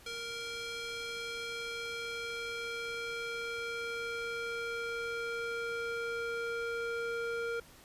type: tone with band-pass filter sweep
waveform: square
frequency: 466.2 Hz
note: A#4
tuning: in tune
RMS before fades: -38 dBFS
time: 0.06-7.6 s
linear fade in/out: 5 ms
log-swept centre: 3600 to 1100 Hz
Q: 0.93
effects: pink hiss -57 dBFS RMS until 7.84 s + resampled to 32000 Hz